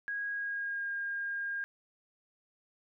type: tone with pitch glide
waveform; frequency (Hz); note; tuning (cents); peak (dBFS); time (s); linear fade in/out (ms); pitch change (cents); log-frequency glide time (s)
sine; 1645 to 1614.9; G#6 to G#6; -17 to -49; -33; 0.08-1.64; 0; -32; 0.31-0.91
effects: none